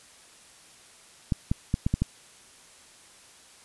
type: clicks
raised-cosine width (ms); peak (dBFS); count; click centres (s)
5; -11; 6; 1.322 / 1.515 / 1.741 / 1.865 / 1.94 / 2.02
effects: white hiss -53 dBFS RMS until 3.64 s + resampled to 24000 Hz